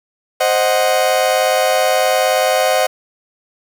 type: chord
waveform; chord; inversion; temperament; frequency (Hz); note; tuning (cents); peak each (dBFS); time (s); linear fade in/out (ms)
40% pulse; C diminished; none; equal; 523.3 / 622.3 / 740; C5 / Eb5 / Gb5; 0 / 0 / 0; -16; 0.4-2.87; 10
effects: 7-bit